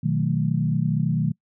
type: chord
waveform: sine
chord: B dominant seventh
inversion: none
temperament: equal with one note detuned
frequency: 123.47 / 156.19 / 185 / 220 Hz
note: B2 / D#3 / F#3 / A3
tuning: 0 / +7 / 0 / 0 cents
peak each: -26 / -22 / -27 / -28 dBFS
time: 0.03-1.32 s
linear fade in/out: 10 ms
effects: noise-tail reverb RT60 0.1 s tail -25 dB re dry